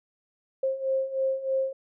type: beating tone pair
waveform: sine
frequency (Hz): 530 / 533.2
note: C5 / C5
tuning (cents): +22 / +33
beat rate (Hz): 3.2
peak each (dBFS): -30 / -26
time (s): 0.63-1.73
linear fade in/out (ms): 5
effects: none